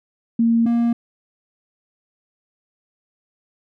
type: tone pair in turn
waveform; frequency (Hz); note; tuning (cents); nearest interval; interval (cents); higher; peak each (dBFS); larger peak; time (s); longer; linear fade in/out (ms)
sine / triangle; 230.6 / 234.9; A#3 / A#3; -19 / +13; unison; 32; second; -13; neither; 0.39-0.66 / 0.66-0.93; neither; 5
effects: none